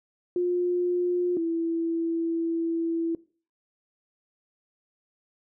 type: tone pair in turn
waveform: sine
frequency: 355.1 / 331.7 Hz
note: F4 / E4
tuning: +29 / +11 cents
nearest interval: minor second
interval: 118 cents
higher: first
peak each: -22 / -24 dBFS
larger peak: first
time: 0.36-1.37 / 1.37-3.15 s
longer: second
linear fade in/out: 2 ms
effects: noise-tail reverb RT60 0.4 s tail -21 dB re dry